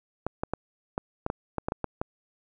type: clicks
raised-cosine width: 1 ms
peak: -14 dBFS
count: 11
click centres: 0.266 / 0.435 / 0.536 / 0.979 / 1.264 / 1.301 / 1.583 / 1.685 / 1.721 / 1.843 / 2.015 s
effects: none